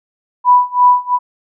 sine tone with tremolo, 988 Hz, B5, in tune, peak -4 dBFS, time 0.44-1.19 s, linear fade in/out 50 ms, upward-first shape sine, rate 2.9 Hz, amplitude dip 95%, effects none

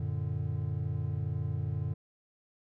triangle chord, Gb augmented, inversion none, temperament equal with one note detuned, 92.5 / 114.47 / 146.83 Hz, Gb2 / Bb2 / D3, 0 / -31 / 0 cents, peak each -33 dBFS, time 0-1.94 s, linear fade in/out 5 ms, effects none

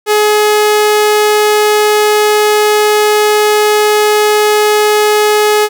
sawtooth tone, 422 Hz, G#4, 28 cents sharp, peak -3 dBFS, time 0.06-5.69 s, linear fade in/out 50 ms, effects none

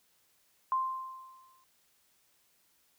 sine tone with exponential decay, 1046.5 Hz, C6, in tune, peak -25 dBFS, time 0.72-1.64 s, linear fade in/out 1 ms, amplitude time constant 200 ms, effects white hiss -70 dBFS RMS until 2.98 s

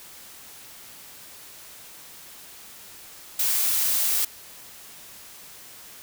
blue noise, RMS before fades -23 dBFS, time 3.39-4.25 s, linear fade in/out 5 ms, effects white hiss -45 dBFS RMS until 6.02 s

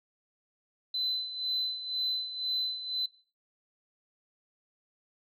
sine tone with tremolo, 4029 Hz, B7, 34 cents sharp, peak -26 dBFS, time 0.94-3.06 s, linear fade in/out 5 ms, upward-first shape sine, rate 2 Hz, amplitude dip 70%, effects noise-tail reverb RT60 0.4 s tail -21 dB re dry + tanh soft clip ceiling -23 dBFS

